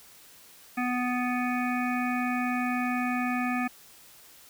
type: harmonic tone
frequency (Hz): 248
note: B3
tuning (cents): +7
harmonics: 1 / 3 / 5 / 7 / 9 / 10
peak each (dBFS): -28 / -33 / -35 / -36 / -38 / -38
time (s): 0.77-3.68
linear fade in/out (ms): 10
effects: white hiss -53 dBFS RMS until 4.49 s